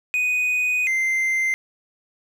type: tone pair in turn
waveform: triangle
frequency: 2489 / 2083 Hz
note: D#7 / C7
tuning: 0 / -8 cents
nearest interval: minor third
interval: 308 cents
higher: first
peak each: -17 dBFS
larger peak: neither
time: 0.14-0.87 / 0.87-1.54 s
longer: first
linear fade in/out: 0 ms
effects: none